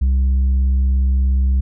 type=tone with tanh clipping; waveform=triangle; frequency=65.5 Hz; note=C2; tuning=2 cents sharp; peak=-13 dBFS; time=0.01-1.61 s; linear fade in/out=10 ms; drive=8 dB; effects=none